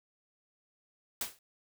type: noise with exponential decay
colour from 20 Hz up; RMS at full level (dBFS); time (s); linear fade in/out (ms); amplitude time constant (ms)
white; -31; 1.21-1.39; 2; 39
effects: none